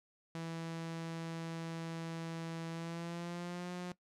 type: tone with pitch glide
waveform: sawtooth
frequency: 164.81 to 178.69 Hz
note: E3 to F3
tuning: 0 to +40 cents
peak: -36 dBFS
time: 0.35-3.92 s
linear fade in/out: 0 ms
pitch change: +140 cents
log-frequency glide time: 2.7-3.72 s
effects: noise-tail reverb RT60 0.1 s tail -19 dB re dry + low-pass 8000 Hz 12 dB/octave